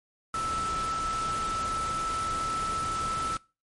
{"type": "tone in noise", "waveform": "sine", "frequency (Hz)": 1318.5, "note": "E6", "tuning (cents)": 0, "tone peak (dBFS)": -28, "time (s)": [0.34, 3.37], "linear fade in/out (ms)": 2, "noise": "pink", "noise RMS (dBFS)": -37, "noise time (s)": [0.34, 3.37], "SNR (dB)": 6, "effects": ["noise-tail reverb RT60 0.3 s tail -22 dB re dry", "MP3 48 kbps"]}